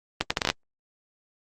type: accelerating click train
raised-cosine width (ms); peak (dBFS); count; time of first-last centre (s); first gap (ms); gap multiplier
0.2; -4; 8; 0.21-0.501; 95; 0.7
effects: Opus 24 kbps